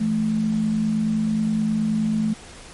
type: tone pair together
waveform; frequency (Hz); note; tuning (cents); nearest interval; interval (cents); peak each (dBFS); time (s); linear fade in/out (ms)
sine; 168.4 / 217.9; E3 / A3; +37 / -17; major third; 446; -27 / -19; 0-2.34; 10
effects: pink hiss -42 dBFS RMS until 2.73 s + MP3 48 kbps